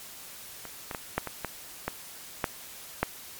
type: clicks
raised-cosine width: 0.5 ms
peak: -24 / -19 / -17 / -10 / -18 / -15 / -13 / -10 / -8 dBFS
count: 9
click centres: 0.653 / 0.912 / 0.948 / 1.18 / 1.273 / 1.447 / 1.88 / 2.442 / 3.03 s
effects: white hiss -45 dBFS RMS until 3.39 s + MP3 96 kbps